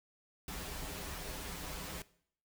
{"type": "noise with comb filter", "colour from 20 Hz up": "pink", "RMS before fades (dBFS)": -43, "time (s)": [0.48, 2.02], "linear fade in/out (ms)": 2, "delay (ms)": 8.7, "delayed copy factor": -0.9, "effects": ["noise-tail reverb RT60 0.6 s tail -19 dB re dry"]}